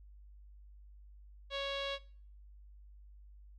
sawtooth tone with low-pass filter, 554.4 Hz, C#5, in tune, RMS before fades -38 dBFS, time 1.5-1.99 s, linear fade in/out 50 ms, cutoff 3600 Hz, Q 5.1, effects noise-tail reverb RT60 0.5 s tail -21 dB re dry + added 50 Hz sine -53 dBFS peak until 3.58 s

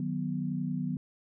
sine chord, B major, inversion first, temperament just, 154.34 / 185.21 / 246.9 Hz, D#3 / F#3 / B3, -14 / +2 / 0 cents, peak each -34 dBFS, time 0-0.97 s, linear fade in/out 2 ms, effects none

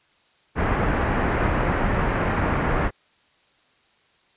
pink low-pass noise, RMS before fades -22 dBFS, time 0.55-2.91 s, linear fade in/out 50 ms, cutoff 2000 Hz, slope 24 dB/octave, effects white hiss -61 dBFS RMS until 4.36 s + resampled to 8000 Hz

